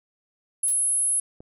sine tone, 10630 Hz, E9, 13 cents sharp, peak -20 dBFS, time 0.63-1.2 s, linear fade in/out 5 ms
blue noise with exponential decay, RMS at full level -35 dBFS, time 0.68-0.82 s, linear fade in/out 0 ms, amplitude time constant 29 ms
click, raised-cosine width 2 ms, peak -30 dBFS, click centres 1.405 s
effects none

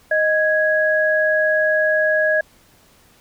sine tone pair together, 622.3 / 1661.3 Hz, D#5 / G#6, 0 / 0 cents, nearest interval octave + perfect fourth, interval 1700 cents, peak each -17 dBFS, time 0.11-2.41 s, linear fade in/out 5 ms, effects pink hiss -53 dBFS RMS until 3.2 s

